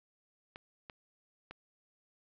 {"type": "clicks", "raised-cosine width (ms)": 0.3, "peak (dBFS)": -29, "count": 3, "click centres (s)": [0.559, 0.898, 1.51], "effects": ["low-pass 4000 Hz 12 dB/octave"]}